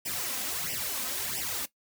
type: noise with flanger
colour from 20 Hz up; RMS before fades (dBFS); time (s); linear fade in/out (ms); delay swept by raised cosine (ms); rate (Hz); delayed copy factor
white; -33; 0.05-1.66; 10; 0.37 to 3.97; 1.5; +1
effects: noise-tail reverb RT60 0.1 s tail -17 dB re dry + high-pass 60 Hz 12 dB/octave